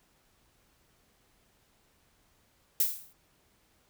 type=noise with exponential decay; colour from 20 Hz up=violet; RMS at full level=-23 dBFS; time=2.8-3.13 s; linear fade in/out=2 ms; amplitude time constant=71 ms; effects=pink hiss -68 dBFS RMS until 3.89 s